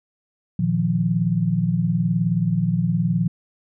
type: chord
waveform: sine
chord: Bb suspended fourth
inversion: none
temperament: equal with one note detuned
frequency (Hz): 117.42 / 155.56 / 174.61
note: Bb2 / Eb3 / F3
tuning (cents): +13 / 0 / 0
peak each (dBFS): -24 / -23 / -20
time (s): 0.59-3.28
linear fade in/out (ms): 5
effects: none